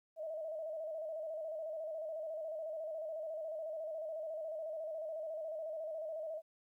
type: tone with vibrato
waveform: sine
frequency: 632 Hz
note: D#5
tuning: 27 cents sharp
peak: -39 dBFS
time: 0.16-6.42 s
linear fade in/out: 50 ms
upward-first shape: square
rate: 14 Hz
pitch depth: 55 cents each way
effects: 13-bit